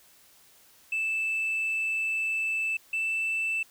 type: tone pair in turn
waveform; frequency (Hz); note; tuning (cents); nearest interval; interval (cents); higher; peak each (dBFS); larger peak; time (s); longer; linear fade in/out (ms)
sine; 2637 / 2650; E7 / E7; 0 / +9; unison; 9; second; -24; neither; 0.92-2.77 / 2.93-3.63; first; 5
effects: tanh soft clip ceiling -24 dBFS + white hiss -58 dBFS RMS until 3.7 s